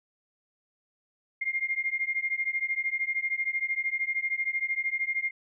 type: beating tone pair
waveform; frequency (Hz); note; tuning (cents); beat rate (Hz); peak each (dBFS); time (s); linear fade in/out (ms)
sine; 2113 / 2126; C7 / C7; +16 / +27; 13; -30; 1.41-5.31; 10
effects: none